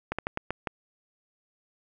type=slowing click train; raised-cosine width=0.5 ms; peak=-14 dBFS; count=6; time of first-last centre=0.12-0.672 s; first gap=66 ms; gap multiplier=1.26; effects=none